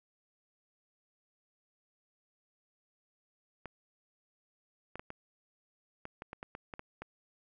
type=clicks; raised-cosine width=0.5 ms; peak=-27 dBFS; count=12; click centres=3.657 / 4.956 / 4.995 / 5.104 / 6.054 / 6.221 / 6.331 / 6.429 / 6.551 / 6.738 / 6.794 / 7.02 s; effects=none